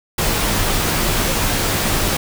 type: noise with comb filter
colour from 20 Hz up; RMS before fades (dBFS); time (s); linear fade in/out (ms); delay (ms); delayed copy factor
pink; -18; 0.18-2.17; 5; 16; -0.5
effects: none